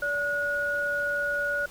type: tone pair together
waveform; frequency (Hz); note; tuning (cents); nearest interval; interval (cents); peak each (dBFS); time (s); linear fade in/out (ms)
sine; 575.8 / 1451; D5 / F#6; -34 / -34; octave + major third; 1600; -31 / -26; 0.02-1.66; 5
effects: pink hiss -48 dBFS RMS until 1.7 s